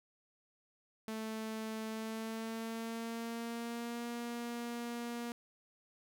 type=tone with pitch glide; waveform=sawtooth; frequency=220 to 237.2 Hz; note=A3 to A#3; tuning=0 to +30 cents; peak=-35 dBFS; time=1.08-5.32 s; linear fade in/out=0 ms; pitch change=+130 cents; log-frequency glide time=1.88-4.06 s; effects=none